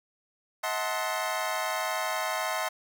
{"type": "chord", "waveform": "25% pulse", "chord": "D# diminished seventh", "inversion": "none", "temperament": "equal with one note detuned", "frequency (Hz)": [638.3, 740, 880, 1046.5], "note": ["D#5", "F#5", "A5", "C6"], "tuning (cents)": [44, 0, 0, 0], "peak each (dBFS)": [-29, -31, -32, -30], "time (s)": [0.63, 2.69], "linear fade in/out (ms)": 10, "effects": []}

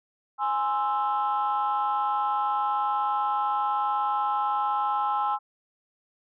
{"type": "chord", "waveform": "sine", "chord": "Ab augmented", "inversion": "none", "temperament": "equal", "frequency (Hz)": [830.6, 1046.5, 1318.5], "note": ["Ab5", "C6", "E6"], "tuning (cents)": [0, 0, 0], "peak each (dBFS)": [-25, -28, -28], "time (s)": [0.38, 5.39], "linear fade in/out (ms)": 50, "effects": ["tanh soft clip ceiling -17 dBFS"]}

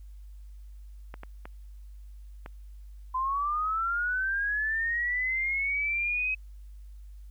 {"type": "clicks", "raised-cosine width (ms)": 0.5, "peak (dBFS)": -26, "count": 4, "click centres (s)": [1.141, 1.234, 1.455, 2.461]}
{"type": "linear sweep", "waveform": "sine", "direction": "up", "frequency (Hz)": [1018, 2547], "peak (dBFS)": -26, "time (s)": [3.14, 6.35], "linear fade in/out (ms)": 10}
{"effects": ["added 50 Hz sine -43 dBFS peak until 7.3 s", "white hiss -71 dBFS RMS until 7.3 s"]}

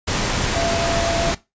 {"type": "tone in noise", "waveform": "sine", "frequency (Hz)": 676, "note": "E5", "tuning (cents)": 43, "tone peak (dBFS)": -22, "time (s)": [0.55, 1.32], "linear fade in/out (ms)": 10, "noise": "pink", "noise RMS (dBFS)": -21, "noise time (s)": [0.07, 1.35], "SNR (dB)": -4, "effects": ["noise-tail reverb RT60 0.2 s tail -17 dB re dry", "resampled to 16000 Hz"]}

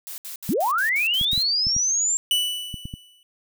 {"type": "noise bursts", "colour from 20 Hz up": "blue", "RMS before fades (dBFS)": -35, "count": 8, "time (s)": [0.07, 1.426], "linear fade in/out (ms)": 0, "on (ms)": 110, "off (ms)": 68}
{"type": "linear sweep", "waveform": "sine", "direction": "up", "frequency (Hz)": [155.56, 7459], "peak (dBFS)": -19, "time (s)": [0.49, 2.17], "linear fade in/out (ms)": 0}
{"type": "clicks", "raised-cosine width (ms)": 5, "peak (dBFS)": -20, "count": 8, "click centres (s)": [1.213, 1.332, 1.378, 1.669, 1.765, 2.742, 2.855, 2.939]}
{"type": "tone with exponential decay", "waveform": "45% pulse", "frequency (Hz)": 2967, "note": "F#7", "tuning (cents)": 4, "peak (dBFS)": -16, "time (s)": [2.31, 3.23], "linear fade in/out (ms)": 1, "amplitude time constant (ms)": 200}
{"effects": []}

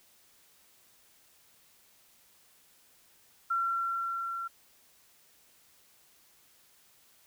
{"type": "tone with level ramp", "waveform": "sine", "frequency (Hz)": 1362, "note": "F6", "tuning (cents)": -44, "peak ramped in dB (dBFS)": [-26, -34], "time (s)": [3.5, 4.48], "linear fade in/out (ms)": 10, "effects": ["white hiss -63 dBFS RMS until 7.26 s"]}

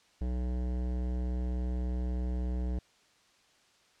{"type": "tone with hard clipping", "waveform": "sine", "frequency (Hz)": 61.74, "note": "B1", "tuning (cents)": 0, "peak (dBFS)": -32, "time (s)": [0.21, 2.79], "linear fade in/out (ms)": 5, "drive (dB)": 16, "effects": ["white hiss -65 dBFS RMS until 4 s", "low-pass 6000 Hz 12 dB/octave"]}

